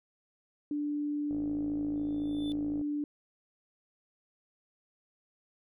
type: tone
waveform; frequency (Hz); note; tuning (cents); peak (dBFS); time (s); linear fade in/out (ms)
sine; 293.7; D4; 0; -30; 0.71-3.04; 2
type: click train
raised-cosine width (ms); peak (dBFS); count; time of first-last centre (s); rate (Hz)
2; -31; 82; 1.31-2.813; 53.9
type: tone with exponential growth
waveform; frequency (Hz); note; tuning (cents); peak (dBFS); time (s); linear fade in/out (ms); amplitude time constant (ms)
triangle; 3520; A7; 0; -39; 1.96-2.52; 0; 120
effects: none